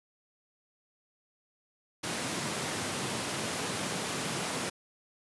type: high-pass noise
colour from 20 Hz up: pink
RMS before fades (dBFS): -34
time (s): 2.03-4.7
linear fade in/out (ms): 10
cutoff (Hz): 120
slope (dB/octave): 24
effects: resampled to 24000 Hz